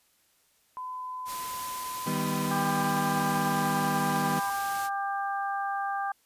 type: tone with pitch glide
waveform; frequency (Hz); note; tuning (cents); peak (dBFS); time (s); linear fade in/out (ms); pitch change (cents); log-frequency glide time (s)
sine; 1012 to 1001; B5 to B5; +42 to +23; -34; 0.77-4.5; 0; -19; 2.85-4.04
type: noise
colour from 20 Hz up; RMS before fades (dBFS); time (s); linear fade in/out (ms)
white; -39; 1.25-4.9; 50
type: chord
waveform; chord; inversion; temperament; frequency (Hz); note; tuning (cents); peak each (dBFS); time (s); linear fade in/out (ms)
35% pulse; Eb augmented; none; equal; 155.56 / 196 / 246.9; Eb3 / G3 / B3; 0 / 0 / 0; -31; 2.06-4.4; 10
type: harmonic tone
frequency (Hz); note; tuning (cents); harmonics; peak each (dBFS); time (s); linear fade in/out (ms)
397.1; G4; +22; 2 / 3 / 4; -30 / -34 / -36; 2.51-6.12; 5
effects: white hiss -67 dBFS RMS until 6.25 s + resampled to 32000 Hz